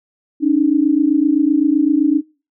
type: tone pair together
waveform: sine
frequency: 280.2 / 308 Hz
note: C#4 / D#4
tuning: +19 / -17 cents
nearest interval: major second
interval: 164 cents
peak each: -14 dBFS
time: 0.4-2.22 s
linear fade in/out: 50 ms
effects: noise-tail reverb RT60 0.3 s tail -20 dB re dry